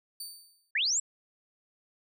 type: tone with exponential decay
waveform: 20% pulse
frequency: 4584 Hz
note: D8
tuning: 43 cents flat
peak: -30 dBFS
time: 0.2-0.71 s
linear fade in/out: 5 ms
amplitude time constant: 110 ms
type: linear sweep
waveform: sine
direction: up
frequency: 1568 to 7890 Hz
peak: -25 dBFS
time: 0.75-1 s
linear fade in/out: 5 ms
effects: none